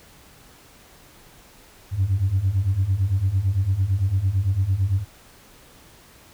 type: beating tone pair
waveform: sine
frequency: 91 / 99.9 Hz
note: F#2 / G2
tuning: -28 / +33 cents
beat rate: 8.9 Hz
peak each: -22 / -19 dBFS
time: 1.91-5.05 s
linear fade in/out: 50 ms
effects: tanh soft clip ceiling -13 dBFS + pink hiss -50 dBFS RMS until 6.33 s